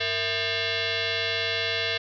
sine tone with frequency modulation, 660 Hz, E5, 2 cents sharp, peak -24 dBFS, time 0-1.98 s, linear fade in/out 10 ms, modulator 561 Hz, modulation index 6.6, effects none

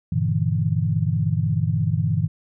sine chord, E half-diminished seventh, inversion first, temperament just, 98.89 / 118.67 / 148.33 / 164.81 Hz, G2 / Bb2 / D3 / E3, +16 / +31 / +18 / 0 cents, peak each -24 dBFS, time 0.12-2.28 s, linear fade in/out 5 ms, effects none

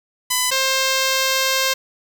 5% pulse tone pair in turn, 1004 / 529.4 Hz, B5 / C5, +28 / +20 cents, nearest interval major seventh, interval 1108 cents, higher first, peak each -5 dBFS, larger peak neither, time 0.3-0.51 / 0.51-1.74 s, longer second, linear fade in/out 10 ms, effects 7-bit

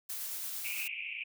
blue noise with tremolo, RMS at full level -38 dBFS, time 0.09-0.88 s, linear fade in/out 10 ms, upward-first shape triangle, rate 8.9 Hz, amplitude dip 25%
white band-pass noise, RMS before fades -40 dBFS, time 0.64-1.24 s, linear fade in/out 10 ms, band 2300 to 2700 Hz, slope 96 dB/octave
effects none

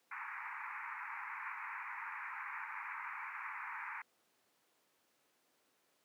pink band-pass noise, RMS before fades -45 dBFS, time 0.11-4.02 s, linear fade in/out 5 ms, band 860 to 2400 Hz, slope 96 dB/octave, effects pink hiss -75 dBFS RMS until 6.04 s + high-pass 300 Hz 12 dB/octave

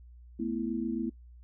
sine chord, A suspended second, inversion none, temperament just, 220 / 247.5 / 330 Hz, A3 / B3 / E4, 0 / +4 / +2 cents, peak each -34 dBFS, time 0.39-1.1 s, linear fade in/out 10 ms, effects noise-tail reverb RT60 0.1 s tail -20 dB re dry + added 60 Hz sine -49 dBFS peak until 1.43 s

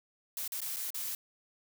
blue noise with dropouts, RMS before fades -37 dBFS, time 0.37-1.15 s, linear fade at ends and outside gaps 2 ms, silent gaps 0.478-0.52 / 0.605-0.616 / 0.762-0.767 / 0.904-0.944 s, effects none

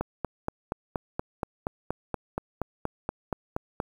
click train, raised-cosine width 1 ms, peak -14 dBFS, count 17, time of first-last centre 0.01-3.801 s, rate 4.22 Hz, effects 8-bit

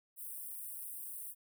white high-pass noise, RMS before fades -45 dBFS, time 0.16-1.35 s, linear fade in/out 50 ms, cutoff 8500 Hz, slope 96 dB/octave, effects none

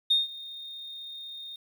sine tone with ADSR envelope, 3678 Hz, A#7, 24 cents flat, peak -17 dBFS, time 0.1-1.56 s, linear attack 11 ms, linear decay 160 ms, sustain -21 dB, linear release 4 ms, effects tanh soft clip ceiling -15 dBFS + 9-bit

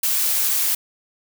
blue noise, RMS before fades -20 dBFS, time 0.03-0.75 s, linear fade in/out 5 ms, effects none

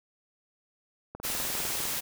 click train, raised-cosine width 1 ms, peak -25 dBFS, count 15, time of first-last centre 1.15-1.854 s, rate 19.9 Hz
white noise, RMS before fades -32 dBFS, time 1.23-2.01 s, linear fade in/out 20 ms
effects none

